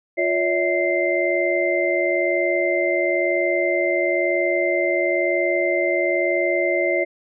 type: tone cluster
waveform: sine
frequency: 352.3 / 566 / 647 / 2085 Hz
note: F4 / C#5 / E5 / C7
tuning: +15 / +36 / -32 / -7 cents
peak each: -23 dBFS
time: 0.17-7.05 s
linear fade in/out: 20 ms
effects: none